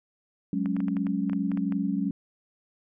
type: chord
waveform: sine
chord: F# suspended second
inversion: none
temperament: equal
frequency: 185 / 207.7 / 277.2 Hz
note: F#3 / G#3 / C#4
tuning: 0 / 0 / 0 cents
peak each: -29 dBFS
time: 0.53-2.11 s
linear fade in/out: 2 ms
type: clicks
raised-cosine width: 0.5 ms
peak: -26 dBFS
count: 11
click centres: 0.659 / 0.766 / 0.804 / 0.883 / 0.968 / 1.068 / 1.297 / 1.332 / 1.517 / 1.574 / 1.723 s
effects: none